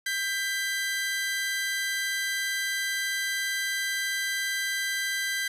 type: tone pair together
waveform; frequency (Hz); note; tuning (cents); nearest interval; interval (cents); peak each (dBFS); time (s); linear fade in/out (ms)
sawtooth; 1585 / 1997; G6 / B6; +19 / +19; major third; 400; -26 / -27; 0.06-5.48; 5
effects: resampled to 32000 Hz + 9-bit